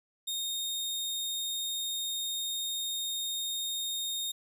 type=tone; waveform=sawtooth; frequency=3693 Hz; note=A#7; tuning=17 cents flat; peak=-29 dBFS; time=0.27-4.32 s; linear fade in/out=10 ms; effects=11-bit